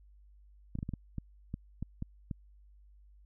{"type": "clicks", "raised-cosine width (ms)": 5, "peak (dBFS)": -24, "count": 10, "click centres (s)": [0.754, 0.788, 0.829, 0.891, 0.937, 1.183, 1.541, 1.826, 2.024, 2.312], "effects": ["added 50 Hz sine -56 dBFS peak until 3.25 s"]}